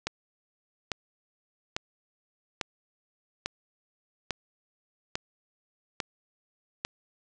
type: click train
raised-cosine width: 0.2 ms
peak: -12 dBFS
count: 9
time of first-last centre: 0.07-6.85 s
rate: 1.18 Hz
effects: resampled to 22050 Hz + 9-bit